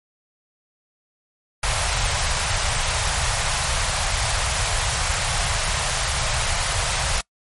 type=band-stop noise; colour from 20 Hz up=pink; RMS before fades=-22 dBFS; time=1.63-7.21 s; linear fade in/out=5 ms; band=130 to 600 Hz; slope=24 dB/octave; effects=noise-tail reverb RT60 0.1 s tail -25 dB re dry + MP3 48 kbps